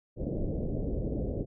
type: low-pass noise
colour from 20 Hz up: pink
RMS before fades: -32 dBFS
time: 0.16-1.46 s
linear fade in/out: 50 ms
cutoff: 580 Hz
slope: 48 dB/octave
effects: none